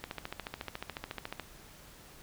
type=click train; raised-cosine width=0.3 ms; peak=-21 dBFS; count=20; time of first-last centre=0.04-1.397 s; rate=14 Hz; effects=pink hiss -54 dBFS RMS until 2.22 s